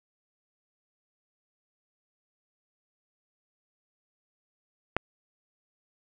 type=click; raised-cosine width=0.5 ms; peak=-9 dBFS; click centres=4.966 s; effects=none